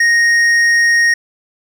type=tone with hard clipping; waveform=sine; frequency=1864.7 Hz; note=A#6; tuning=in tune; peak=-10 dBFS; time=0-1.14 s; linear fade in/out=5 ms; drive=7 dB; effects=none